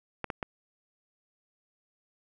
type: clicks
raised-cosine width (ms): 0.5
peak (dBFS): -17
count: 3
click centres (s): 0.243 / 0.302 / 0.428
effects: none